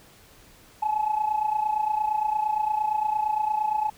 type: tone with amplitude modulation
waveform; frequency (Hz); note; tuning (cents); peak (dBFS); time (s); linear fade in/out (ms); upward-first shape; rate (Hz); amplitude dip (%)
sine; 855; A5; -50; -18; 0.82-3.9; 10; sine; 28.7; 75
effects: tanh soft clip ceiling -16 dBFS + pink hiss -53 dBFS RMS until 3.97 s